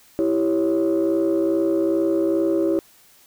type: chord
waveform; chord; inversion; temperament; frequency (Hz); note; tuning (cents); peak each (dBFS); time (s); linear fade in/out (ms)
sine; C# diminished; first; equal; 329.6 / 392 / 554.4; E4 / G4 / C#5; 0 / 0 / 0; -18 / -22 / -23; 0.19-2.79; 0
effects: tanh soft clip ceiling -12 dBFS + white hiss -53 dBFS RMS until 3.26 s